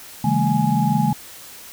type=tone cluster; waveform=sine; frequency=138.7 / 163.7 / 203 / 225.3 / 835 Hz; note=C#3 / E3 / G#3 / A3 / G#5; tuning=+1 / -12 / -39 / +41 / +9 cents; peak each=-22 dBFS; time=0.24-1.13 s; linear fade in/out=5 ms; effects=white hiss -40 dBFS RMS until 1.72 s